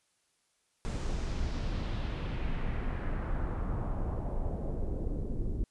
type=noise with low-pass filter sweep; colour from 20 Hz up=brown; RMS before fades=-33 dBFS; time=0.85-5.64 s; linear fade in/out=0 ms; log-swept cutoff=8200 to 310 Hz; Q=1.6; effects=white hiss -74 dBFS RMS until 5.7 s + resampled to 24000 Hz